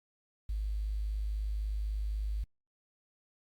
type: tone with quantisation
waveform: sine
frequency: 51.91 Hz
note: G#1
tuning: in tune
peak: -31 dBFS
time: 0.49-2.44 s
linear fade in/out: 5 ms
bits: 10
effects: Opus 48 kbps